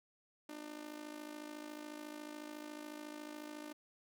sawtooth tone with amplitude modulation, 300.4 Hz, D4, 39 cents sharp, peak -39 dBFS, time 0.49-3.73 s, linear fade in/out 5 ms, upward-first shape sine, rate 54 Hz, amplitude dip 75%, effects none

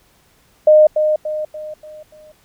sine tone with echo, 613 Hz, D#5, 26 cents flat, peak -5 dBFS, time 0.67-0.87 s, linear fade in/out 5 ms, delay 290 ms, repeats 5, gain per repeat -7 dB, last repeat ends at 2.32 s, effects pink hiss -55 dBFS RMS until 2.44 s

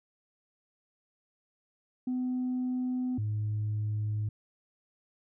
sine tone pair in turn, 252.5 / 106.16 Hz, B3 / G#2, +39 / +38 cents, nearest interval octave + minor third, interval 1501 cents, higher first, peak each -27 dBFS, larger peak neither, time 2.07-3.18 / 3.18-4.29 s, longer neither, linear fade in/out 5 ms, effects tanh soft clip ceiling -26 dBFS

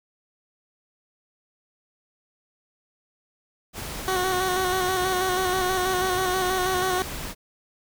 pink noise, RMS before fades -34 dBFS, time 3.73-7.35 s, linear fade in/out 50 ms
15% pulse tone with vibrato, 370 Hz, F#4, in tune, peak -16 dBFS, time 4.08-7.02 s, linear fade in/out 0 ms, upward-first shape square, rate 6.2 Hz, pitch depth 30 cents each way
effects none

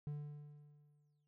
triangle tone with exponential decay, 147.3 Hz, D3, 6 cents sharp, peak -37 dBFS, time 0.07-1.27 s, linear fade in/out 0 ms, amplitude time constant 260 ms, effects none

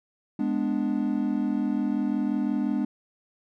triangle chord, G# diminished, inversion none, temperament equal with one note detuned, 207.7 / 248.1 / 293.7 Hz, G#3 / B3 / D4, 0 / +8 / 0 cents, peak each -26 dBFS, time 0.39-2.85 s, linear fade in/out 5 ms, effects none

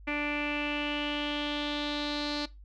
sawtooth tone with low-pass filter sweep, 293.7 Hz, D4, in tune, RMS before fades -32 dBFS, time 0.07-2.46 s, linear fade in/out 10 ms, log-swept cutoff 2300 to 4300 Hz, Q 5.7, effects noise-tail reverb RT60 0.2 s tail -18 dB re dry + added 50 Hz sine -47 dBFS peak until 2.64 s

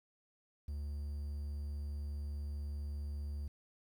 triangle tone with quantisation, 72.4 Hz, D2, 24 cents flat, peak -36 dBFS, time 0.68-3.48 s, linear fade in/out 5 ms, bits 11, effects none

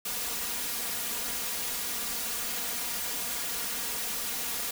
white noise with comb filter, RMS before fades -33 dBFS, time 0.05-4.71 s, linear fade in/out 5 ms, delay 4.2 ms, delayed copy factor +0.8, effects none

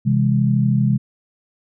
sine chord, C augmented, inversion none, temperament just, 130.81 / 163.52 / 204.4 Hz, C3 / E3 / G#3, 0 / -14 / -27 cents, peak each -16 / -22 / -18 dBFS, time 0.05-0.98 s, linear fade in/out 20 ms, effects none

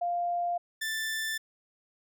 sine / sawtooth tone pair in turn, 698.5 / 1767.2 Hz, F5 / A6, 0 / +7 cents, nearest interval octave + major third, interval 1607 cents, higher second, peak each -27 dBFS, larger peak neither, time 0.01-0.58 / 0.81-1.38 s, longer neither, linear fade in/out 10 ms, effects none

